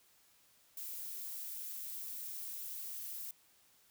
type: noise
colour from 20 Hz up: violet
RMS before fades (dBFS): -44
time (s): 0.77-3.31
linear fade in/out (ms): 2
effects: white hiss -68 dBFS RMS until 3.9 s